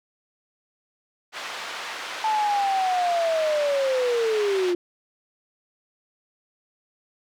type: band-pass noise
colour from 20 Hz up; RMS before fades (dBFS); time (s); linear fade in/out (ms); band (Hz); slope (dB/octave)
pink; -34; 1.32-4.75; 50; 860 to 4200; 12
type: linear sweep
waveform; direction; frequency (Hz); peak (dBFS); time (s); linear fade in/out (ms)
sine; down; 880 to 346.4; -20; 2.24-4.75; 2
effects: none